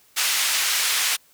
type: band-pass noise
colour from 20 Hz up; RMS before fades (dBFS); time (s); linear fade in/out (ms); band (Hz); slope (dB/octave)
pink; -22; 0.16-1.17; 20; 1900 to 13000; 12
effects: white hiss -57 dBFS RMS until 1.33 s